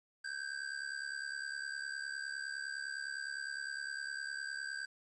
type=ring-modulated tone; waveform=square; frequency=1576 Hz; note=G6; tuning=9 cents sharp; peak=-37 dBFS; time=0.24-4.86 s; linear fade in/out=10 ms; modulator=34.9 Hz; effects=resampled to 22050 Hz + 11-bit